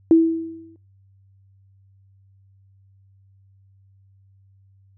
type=tone with exponential decay; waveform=sine; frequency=327.3 Hz; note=E4; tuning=12 cents flat; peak=-7 dBFS; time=0.11-0.76 s; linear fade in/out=1 ms; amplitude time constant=140 ms; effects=noise-tail reverb RT60 0.3 s tail -23 dB re dry + added 97 Hz sine -52 dBFS peak until 4.97 s